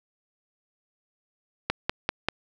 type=click train; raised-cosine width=0.3 ms; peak=-7 dBFS; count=4; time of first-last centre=1.7-2.286 s; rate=5.12 Hz; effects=none